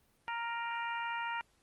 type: harmonic tone with a mistuned harmonic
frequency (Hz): 466.2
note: A#4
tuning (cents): 0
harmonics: 2 / 3 / 4 / 5 / 6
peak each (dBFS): -37 / -41 / -43 / -45 / -47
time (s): 0.28-1.41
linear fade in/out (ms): 0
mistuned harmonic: 5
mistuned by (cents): +33
effects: pink hiss -71 dBFS RMS until 1.62 s + Opus 32 kbps